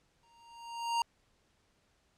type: tone with exponential growth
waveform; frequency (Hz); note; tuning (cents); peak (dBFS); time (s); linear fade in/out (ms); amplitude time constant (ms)
square; 932.3; A#5; 0; -27; 0.23-1.02; 2; 170
effects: pink hiss -72 dBFS RMS until 2.17 s + low-pass 8000 Hz 12 dB/octave